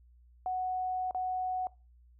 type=tone with dropouts; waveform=sine; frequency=740 Hz; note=F#5; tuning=in tune; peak=-30 dBFS; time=0.46-1.67 s; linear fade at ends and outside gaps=1 ms; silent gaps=1.11-1.147 s; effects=noise-tail reverb RT60 0.3 s tail -22 dB re dry + added 60 Hz sine -57 dBFS peak until 2.19 s